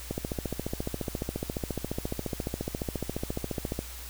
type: click train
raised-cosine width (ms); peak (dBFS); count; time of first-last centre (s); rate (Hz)
2; -17; 54; 0.11-3.791; 14.4
effects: added 60 Hz sine -42 dBFS peak until 4.09 s + white hiss -44 dBFS RMS until 4.09 s